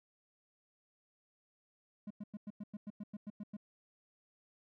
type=tone bursts; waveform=triangle; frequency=207.7 Hz; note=G#3; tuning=in tune; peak=-39 dBFS; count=12; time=2.07-3.568 s; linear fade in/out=5 ms; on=35 ms; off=98 ms; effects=none